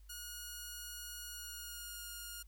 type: tone with pitch glide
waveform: 5% pulse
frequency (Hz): 1444 to 1422.5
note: F#6 to F6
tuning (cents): -43 to +31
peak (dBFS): -34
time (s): 0.09-2.43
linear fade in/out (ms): 10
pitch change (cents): -26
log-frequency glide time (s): 1.27-2.11
effects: added 50 Hz sine -55 dBFS peak until 2.47 s + white hiss -74 dBFS RMS until 2.47 s